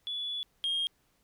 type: tone pair in turn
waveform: sine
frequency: 3426 / 3234 Hz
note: A7 / G#7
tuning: -47 / -47 cents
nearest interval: minor second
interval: 100 cents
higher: first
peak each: -32 / -26 dBFS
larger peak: second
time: 0.07-0.43 / 0.64-0.87 s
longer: first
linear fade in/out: 0 ms
effects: tanh soft clip ceiling -26 dBFS + pink hiss -71 dBFS RMS until 1.23 s